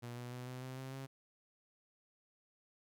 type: tone with pitch steps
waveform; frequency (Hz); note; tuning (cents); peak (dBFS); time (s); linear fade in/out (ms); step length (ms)
sawtooth; 120.3 / 122.54 / 124.83 / 127.16 / 129.53 / 131.95 / 134.41; B2 / B2 / B2 / C3 / C3 / C3 / C3; -45 / -13 / +19 / -49 / -17 / +15 / +47; -40; 0.02-1.07; 20; 150
effects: none